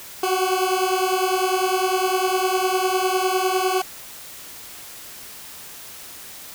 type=beating tone pair; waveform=20% pulse; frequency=368.5 / 378.4 Hz; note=F#4 / F#4; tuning=-7 / +39 cents; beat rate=9.9 Hz; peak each=-17 dBFS; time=0.23-3.82 s; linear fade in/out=5 ms; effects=white hiss -39 dBFS RMS until 6.54 s